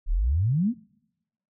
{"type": "exponential sweep", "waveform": "sine", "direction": "up", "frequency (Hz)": [32.16, 261.6], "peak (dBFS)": -20, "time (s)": [0.06, 0.74], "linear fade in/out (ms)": 50, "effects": ["noise-tail reverb RT60 0.9 s tail -26 dB re dry"]}